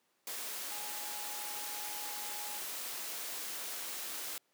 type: tone in noise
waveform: sine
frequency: 835 Hz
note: G#5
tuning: 9 cents sharp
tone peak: -48 dBFS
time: 0.71-2.58 s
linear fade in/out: 2 ms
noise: white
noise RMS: -41 dBFS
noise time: 0.27-4.38 s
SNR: -10 dB
effects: pink hiss -75 dBFS RMS until 4.53 s + high-pass 300 Hz 12 dB/octave